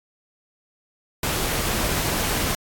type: noise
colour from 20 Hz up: pink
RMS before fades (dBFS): -24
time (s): 1.23-2.55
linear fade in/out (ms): 2
effects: AAC 64 kbps